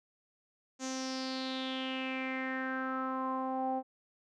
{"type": "tone with low-pass filter sweep", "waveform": "sawtooth", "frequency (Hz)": 261.6, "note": "C4", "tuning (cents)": 0, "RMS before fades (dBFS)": -36, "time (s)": [0.79, 3.83], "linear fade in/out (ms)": 50, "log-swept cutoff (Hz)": [6700, 710], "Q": 5.7, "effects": []}